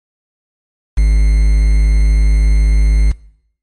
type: tone with quantisation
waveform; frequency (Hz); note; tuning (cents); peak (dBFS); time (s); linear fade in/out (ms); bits
triangle; 51.91; G#1; 0; -4; 0.97-3.12; 10; 5
effects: noise-tail reverb RT60 0.7 s tail -22 dB re dry + MP3 48 kbps